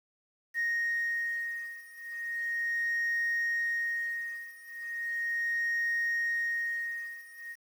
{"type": "beating tone pair", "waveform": "sine", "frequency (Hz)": [1864.7, 1865.07], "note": ["A#6", "A#6"], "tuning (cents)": [0, 0], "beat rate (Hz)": 0.37, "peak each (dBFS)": [-31, -32], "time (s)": [0.54, 7.56], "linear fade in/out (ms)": 50, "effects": ["tanh soft clip ceiling -25 dBFS", "9-bit"]}